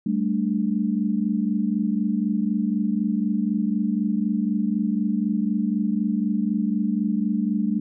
sine chord, G suspended second, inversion none, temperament equal, 196 / 220 / 293.7 Hz, G3 / A3 / D4, 0 / 0 / 0 cents, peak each -24 / -23 / -28 dBFS, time 0.06-7.8 s, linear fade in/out 5 ms, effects none

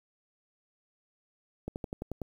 slowing click train, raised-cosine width 2 ms, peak -22 dBFS, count 7, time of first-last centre 1.68-2.217 s, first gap 79 ms, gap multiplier 1.05, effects 9-bit

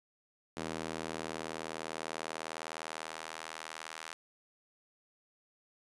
square tone with high-pass filter sweep, 40.04 Hz, E1, 50 cents flat, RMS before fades -42 dBFS, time 0.57-4.13 s, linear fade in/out 0 ms, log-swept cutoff 260 to 1200 Hz, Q 0.81, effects resampled to 24000 Hz + 10-bit

